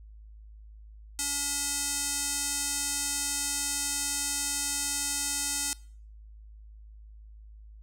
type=tone with band-pass filter; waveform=square; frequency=284.4 Hz; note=C#4; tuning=45 cents sharp; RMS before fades=-31 dBFS; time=1.19-5.73 s; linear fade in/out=0 ms; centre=8100 Hz; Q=2.2; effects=noise-tail reverb RT60 0.5 s tail -23 dB re dry + added 53 Hz sine -46 dBFS peak until 7.82 s